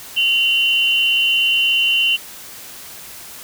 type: tone pair together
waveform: sine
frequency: 2769 / 3032 Hz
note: F7 / F#7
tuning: -15 / +42 cents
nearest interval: major second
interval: 157 cents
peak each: -15 / -17 dBFS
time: 0.16-2.17 s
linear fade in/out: 20 ms
effects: white hiss -36 dBFS RMS until 3.43 s